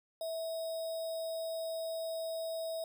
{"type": "tone with sample-and-hold", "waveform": "sine", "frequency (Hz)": 652, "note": "E5", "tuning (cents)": -19, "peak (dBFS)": -35, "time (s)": [0.21, 2.84], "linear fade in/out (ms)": 2, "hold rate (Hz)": 4410, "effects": []}